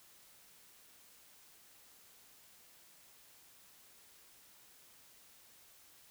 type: silence
effects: white hiss -62 dBFS RMS until 6.1 s